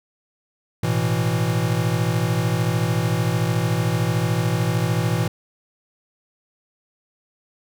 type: chord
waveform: square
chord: A suspended second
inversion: none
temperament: equal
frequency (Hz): 110 / 123.47 / 164.81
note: A2 / B2 / E3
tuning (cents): 0 / 0 / 0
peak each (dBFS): -24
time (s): 0.83-5.28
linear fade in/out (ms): 5
effects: none